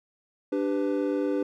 triangle chord, G major, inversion second, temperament equal with one note detuned, 293.7 / 392 / 500.2 Hz, D4 / G4 / B4, 0 / 0 / +22 cents, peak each -25 / -28 / -28 dBFS, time 0.52-1.43 s, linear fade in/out 5 ms, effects none

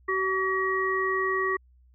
harmonic tone, 380 Hz, F#4, 46 cents sharp, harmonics 1 / 3 / 5, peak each -28 / -28 / -28 dBFS, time 0.08-1.57 s, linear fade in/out 10 ms, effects added 62 Hz sine -55 dBFS peak until 1.94 s

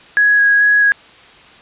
sine tone with vibrato, 1661.2 Hz, G#6, in tune, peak -8 dBFS, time 0.17-0.92 s, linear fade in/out 0 ms, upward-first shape square, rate 2.3 Hz, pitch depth 9 cents each way, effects white hiss -42 dBFS RMS until 1.61 s + resampled to 8000 Hz

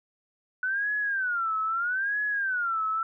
sine tone with vibrato, 1480 Hz, F#6, in tune, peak -25 dBFS, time 0.63-3.03 s, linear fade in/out 2 ms, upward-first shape sine, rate 0.78 Hz, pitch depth 230 cents each way, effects none

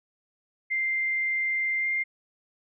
sine tone with pitch glide, 2093 to 2108 Hz, C7 to C7, 0 to +12 cents, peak -24 dBFS, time 0.7-2.04 s, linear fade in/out 20 ms, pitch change +12 cents, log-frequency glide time 1.8-1.86 s, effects none

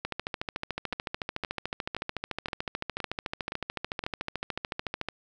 two click trains, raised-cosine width 0.3 ms, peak -17 / -15 dBFS, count 7 / 70, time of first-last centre 0.93-4.039 / 0.05-5.086 s, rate 1.93 / 13.7 Hz, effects none

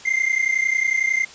triangle tone pair together, 2081 / 2112 Hz, C7 / C7, -10 / +16 cents, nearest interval unison, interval 26 cents, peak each -19 dBFS, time 0.05-1.25 s, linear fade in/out 10 ms, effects white hiss -42 dBFS RMS until 1.34 s + resampled to 16000 Hz

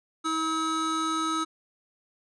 square tone pair together, 321 / 1284 Hz, E4 / E6, -46 / -46 cents, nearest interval 2 octaves, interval 2400 cents, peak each -31 / -28 dBFS, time 0.24-1.45 s, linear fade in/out 20 ms, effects resampled to 22050 Hz

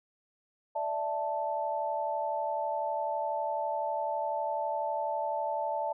sine chord, D suspended second, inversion none, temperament equal, 587.3 / 659.3 / 880 Hz, D5 / E5 / A5, 0 / 0 / 0 cents, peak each -35 / -35 / -32 dBFS, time 0.75-5.93 s, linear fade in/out 10 ms, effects none

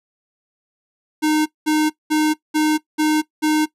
square tone bursts, 307.3 Hz, D#4, 21 cents flat, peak -15 dBFS, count 6, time 1.22-3.66 s, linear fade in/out 20 ms, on 240 ms, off 200 ms, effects noise-tail reverb RT60 0.1 s tail -18 dB re dry + resampled to 32000 Hz

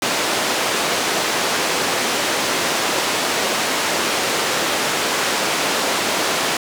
pink band-pass noise, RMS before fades -20 dBFS, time 0.02-6.57 s, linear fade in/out 2 ms, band 350 to 7900 Hz, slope 12 dB/octave, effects none

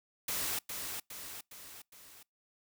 white noise with echo, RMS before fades -35 dBFS, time 0.28-0.59 s, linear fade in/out 5 ms, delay 410 ms, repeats 4, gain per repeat -5 dB, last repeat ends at 2.23 s, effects noise-tail reverb RT60 0.2 s tail -26 dB re dry

